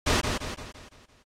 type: noise with echo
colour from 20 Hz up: pink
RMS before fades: -23 dBFS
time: 0.06-0.21 s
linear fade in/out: 10 ms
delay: 170 ms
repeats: 6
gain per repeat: -6 dB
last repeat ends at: 1.23 s
effects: low-pass 7000 Hz 12 dB/octave + AAC 48 kbps